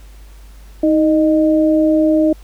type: tone pair together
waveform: sine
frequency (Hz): 315.1 / 615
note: D#4 / D#5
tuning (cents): +22 / -20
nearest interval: octave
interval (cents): 1158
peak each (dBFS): -11 / -15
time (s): 0.83-2.33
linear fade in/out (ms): 5
effects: added 50 Hz sine -36 dBFS peak until 2.43 s + pink hiss -49 dBFS RMS until 2.43 s